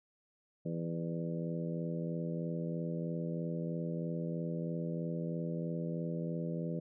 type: harmonic tone with a mistuned harmonic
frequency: 83.1 Hz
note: E2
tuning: 15 cents sharp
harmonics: 2 / 3 / 4 / 5 / 6 / 7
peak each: -36 / -44 / -44 / -47 / -44 / -47 dBFS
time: 0.65-6.8 s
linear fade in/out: 10 ms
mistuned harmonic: 7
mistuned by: +35 cents
effects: none